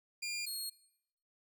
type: tone pair in turn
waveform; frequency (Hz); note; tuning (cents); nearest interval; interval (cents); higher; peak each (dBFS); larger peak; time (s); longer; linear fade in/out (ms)
20% pulse; 2400 / 4285; D7 / C8; +37 / +40; minor seventh; 1003; second; -32 / -32; neither; 0.22-0.46 / 0.46-0.7; neither; 10
effects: noise-tail reverb RT60 0.8 s tail -22 dB re dry